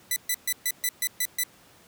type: tone bursts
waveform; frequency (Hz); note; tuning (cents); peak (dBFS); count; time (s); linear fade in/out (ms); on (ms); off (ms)
5% pulse; 1994; B6; +16; -13; 8; 0.11-1.436; 2; 52; 130
effects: pink hiss -55 dBFS RMS until 1.87 s + high-pass 100 Hz 12 dB/octave